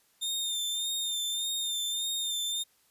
sawtooth tone with vibrato, 3623 Hz, A7, 50 cents sharp, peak -27 dBFS, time 0.21-2.64 s, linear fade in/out 20 ms, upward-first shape sine, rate 1.7 Hz, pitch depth 37 cents each way, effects white hiss -67 dBFS RMS until 2.9 s + resampled to 32000 Hz

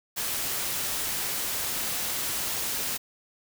white noise, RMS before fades -30 dBFS, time 0.16-2.98 s, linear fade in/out 20 ms, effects none

